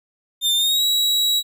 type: tone with pitch glide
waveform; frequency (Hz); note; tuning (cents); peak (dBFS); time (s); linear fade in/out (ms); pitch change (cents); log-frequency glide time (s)
40% pulse; 3598 to 3879; A7 to B7; +38 to -32; -15; 0.41-1.43; 50; +130; 0.57-0.84
effects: none